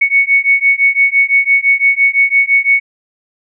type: beating tone pair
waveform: sine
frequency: 2217 / 2222.9 Hz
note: C#7 / C#7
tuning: 0 / +4 cents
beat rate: 5.9 Hz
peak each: -11 dBFS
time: 0.01-2.8 s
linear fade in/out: 10 ms
effects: none